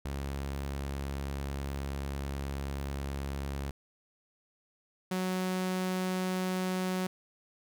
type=tone pair in turn; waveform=sawtooth; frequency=69.3 / 185.01 Hz; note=C#2 / F#3; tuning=0 / 0 cents; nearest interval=octave + perfect fourth; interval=1700 cents; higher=second; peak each=-30 / -26 dBFS; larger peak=second; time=0.05-3.71 / 5.11-7.07 s; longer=first; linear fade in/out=5 ms; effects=none